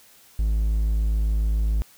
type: tone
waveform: triangle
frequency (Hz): 53.6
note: A1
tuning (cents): -45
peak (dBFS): -17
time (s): 0.39-1.82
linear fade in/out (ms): 0
effects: white hiss -53 dBFS RMS until 1.97 s